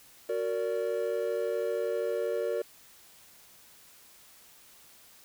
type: chord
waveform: triangle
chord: Gb augmented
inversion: none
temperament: just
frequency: 370 / 462.5 / 578.1 Hz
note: Gb4 / Bb4 / D5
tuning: 0 / -14 / -27 cents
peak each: -33 / -29 / -31 dBFS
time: 0.29-2.62 s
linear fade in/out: 5 ms
effects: white hiss -56 dBFS RMS until 5.24 s